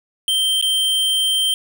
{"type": "tone with dropouts", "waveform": "square", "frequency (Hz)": 3136, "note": "G7", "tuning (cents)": 0, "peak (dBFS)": -16, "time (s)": [0.28, 1.54], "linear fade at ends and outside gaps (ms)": 1, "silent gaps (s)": [0.613, 0.625], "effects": []}